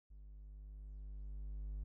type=tone with level ramp; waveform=triangle; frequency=50.4 Hz; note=G1; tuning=49 cents sharp; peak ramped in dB=-51 to -38 dBFS; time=0.1-1.84 s; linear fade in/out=10 ms; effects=none